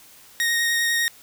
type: tone with vibrato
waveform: sawtooth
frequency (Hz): 1864.7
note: A#6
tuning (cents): 0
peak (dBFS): -16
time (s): 0.4-1.08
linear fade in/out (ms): 0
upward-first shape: triangle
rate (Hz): 10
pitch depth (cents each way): 13
effects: white hiss -49 dBFS RMS until 1.22 s